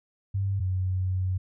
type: tone pair in turn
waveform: sine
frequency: 98 / 92.89 Hz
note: G2 / F#2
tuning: 0 / +7 cents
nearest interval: minor second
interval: 93 cents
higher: first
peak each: -24 dBFS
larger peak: neither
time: 0.34-0.6 / 0.6-1.38 s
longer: second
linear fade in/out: 10 ms
effects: none